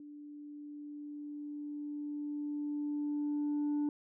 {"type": "tone with level ramp", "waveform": "sine", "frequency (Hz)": 293.7, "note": "D4", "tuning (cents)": 0, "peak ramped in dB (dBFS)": [-47, -27], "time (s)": [0, 3.89], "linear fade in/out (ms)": 2, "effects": ["tanh soft clip ceiling -29 dBFS"]}